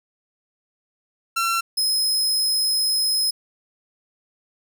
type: tone pair in turn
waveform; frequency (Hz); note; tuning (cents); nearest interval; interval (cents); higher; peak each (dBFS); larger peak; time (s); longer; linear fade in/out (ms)
sawtooth; 1355 / 5116; E6 / D#8; +47 / +47; octave + major seventh; 2300; second; -16; neither; 1.36-1.61 / 1.77-3.31; second; 10
effects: none